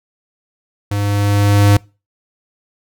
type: tone with level ramp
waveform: square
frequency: 101.8 Hz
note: G#2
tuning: 34 cents flat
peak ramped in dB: -17 to -7 dBFS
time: 0.91-1.77 s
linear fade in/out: 5 ms
effects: noise-tail reverb RT60 0.3 s tail -25 dB re dry